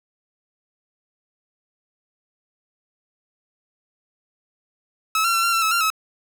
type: tone with pitch steps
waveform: sawtooth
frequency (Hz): 1296 / 1366 / 1351 / 1375 / 1348 / 1299 / 1380 / 1290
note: E6 / F6 / E6 / F6 / E6 / E6 / F6 / E6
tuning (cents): -30 / -39 / +42 / -27 / +38 / -26 / -21 / -38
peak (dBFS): -14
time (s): 5.15-5.902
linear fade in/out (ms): 2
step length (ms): 94
effects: none